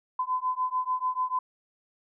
sine beating tone pair, 1013 / 1019.8 Hz, B5 / C6, +44 / -45 cents, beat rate 6.8 Hz, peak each -29 / -29 dBFS, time 0.19-1.39 s, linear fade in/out 5 ms, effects none

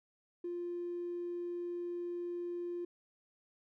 triangle tone with tanh clipping, 349.2 Hz, F4, in tune, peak -36 dBFS, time 0.44-2.85 s, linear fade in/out 5 ms, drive 1 dB, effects none

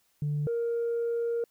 sine tone pair in turn, 147.3 / 467.6 Hz, D3 / A#4, +6 / +5 cents, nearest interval octave + minor sixth, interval 1999 cents, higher second, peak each -25 dBFS, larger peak neither, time 0.22-0.47 / 0.47-1.44 s, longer second, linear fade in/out 2 ms, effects tanh soft clip ceiling -24 dBFS + white hiss -70 dBFS RMS until 1.5 s

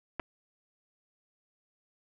clicks, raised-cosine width 0.5 ms, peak -20 dBFS, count 2, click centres 0.196 / 0.199 s, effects none

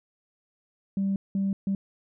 sine tone bursts at uneven times, 195.6 Hz, G3, 4 cents flat, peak -22 dBFS, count 3, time 0.97-1.16 / 1.35-1.53 / 1.67-1.75 s, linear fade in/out 2 ms, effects tanh soft clip ceiling -20 dBFS

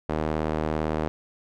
sawtooth tone with band-pass filter, 77.78 Hz, D#2, in tune, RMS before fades -27 dBFS, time 0.09-1.08 s, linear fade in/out 0 ms, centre 540 Hz, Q 0.72, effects none

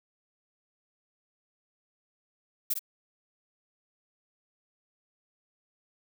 violet noise with echo, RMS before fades -27 dBFS, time 2.7-2.74 s, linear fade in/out 10 ms, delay 53 ms, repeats 1, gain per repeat -6 dB, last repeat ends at 2.793 s, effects none

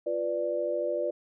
sine chord, B diminished, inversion second, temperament equal, 349.2 / 493.9 / 587.3 Hz, F4 / B4 / D5, 0 / 0 / 0 cents, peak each -34 / -32 / -29 dBFS, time 0.06-1.11 s, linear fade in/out 10 ms, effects none

